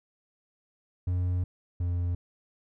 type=tone pair in turn; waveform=triangle; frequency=90 / 87.74 Hz; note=F#2 / F2; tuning=-47 / +9 cents; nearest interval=unison; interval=44 cents; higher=first; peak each=-23 / -24 dBFS; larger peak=first; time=1.07-1.44 / 1.8-2.15 s; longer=first; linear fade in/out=5 ms; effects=none